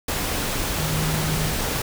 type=tone in noise; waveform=sine; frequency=155.56 Hz; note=D#3; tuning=in tune; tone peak=-24 dBFS; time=0.79-1.52 s; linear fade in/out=5 ms; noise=pink; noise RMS=-25 dBFS; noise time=0.08-1.82 s; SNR=-2 dB; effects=none